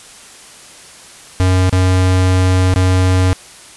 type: tone with dropouts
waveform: square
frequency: 92.5 Hz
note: F#2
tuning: in tune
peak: -10 dBFS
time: 1.4-3.33 s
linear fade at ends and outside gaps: 0 ms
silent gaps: 1.695-1.727 / 2.74-2.76 s
effects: white hiss -38 dBFS RMS until 3.76 s + resampled to 24000 Hz